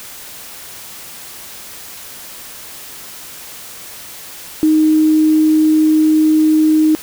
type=tone; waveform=sine; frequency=311.1 Hz; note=D#4; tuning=in tune; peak=-8 dBFS; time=4.63-6.95 s; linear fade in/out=0 ms; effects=white hiss -33 dBFS RMS until 7.02 s